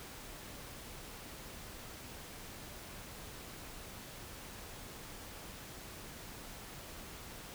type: silence
effects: pink hiss -49 dBFS RMS until 7.54 s